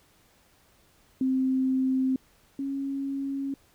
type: tone pair in turn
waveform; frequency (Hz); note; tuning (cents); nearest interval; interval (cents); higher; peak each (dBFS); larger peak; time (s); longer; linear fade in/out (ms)
sine; 261.6 / 274.8; C4 / C#4; 0 / -15; minor second; 85; second; -22 / -28; first; 1.21-2.16 / 2.59-3.54; neither; 2
effects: pink hiss -62 dBFS RMS until 3.74 s